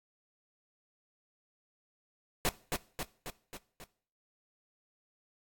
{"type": "noise with echo", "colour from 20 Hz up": "pink", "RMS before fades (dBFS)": -29, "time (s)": [2.45, 2.49], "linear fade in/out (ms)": 0, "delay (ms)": 270, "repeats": 5, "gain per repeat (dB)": -4, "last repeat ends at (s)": 3.84, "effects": ["noise-tail reverb RT60 0.5 s tail -20 dB re dry", "AAC 64 kbps"]}